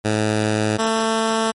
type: tone pair in turn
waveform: 10% pulse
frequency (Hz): 107.5 / 223.2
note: A2 / A3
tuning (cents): -40 / +25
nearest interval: octave + minor second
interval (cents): 1265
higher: second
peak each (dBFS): -9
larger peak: neither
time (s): 0.04-0.78 / 0.78-1.52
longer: neither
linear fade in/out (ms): 20
effects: MP3 48 kbps